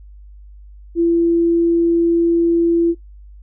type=tone; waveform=sine; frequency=337.7 Hz; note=E4; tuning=42 cents sharp; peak=-11 dBFS; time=0.95-2.95 s; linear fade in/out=50 ms; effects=noise-tail reverb RT60 0.1 s tail -17 dB re dry + added 50 Hz sine -37 dBFS peak until 3.42 s